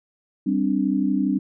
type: chord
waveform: sine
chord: G suspended fourth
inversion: none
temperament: equal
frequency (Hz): 196 / 261.6 / 293.7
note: G3 / C4 / D4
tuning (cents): 0 / 0 / 0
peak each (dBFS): -23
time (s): 0.46-1.39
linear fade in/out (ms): 10
effects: none